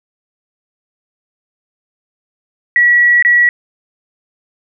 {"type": "tone with dropouts", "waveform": "sine", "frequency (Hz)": 1931, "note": "B6", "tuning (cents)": -39, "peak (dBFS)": -6, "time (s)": [2.76, 3.49], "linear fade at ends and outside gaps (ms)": 1, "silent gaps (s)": [3.225, 3.249], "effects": []}